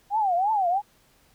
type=tone with vibrato; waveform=sine; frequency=781 Hz; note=G5; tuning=7 cents flat; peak=-20 dBFS; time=0.1-0.82 s; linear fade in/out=50 ms; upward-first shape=triangle; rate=3 Hz; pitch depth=250 cents each way; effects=pink hiss -61 dBFS RMS until 1.34 s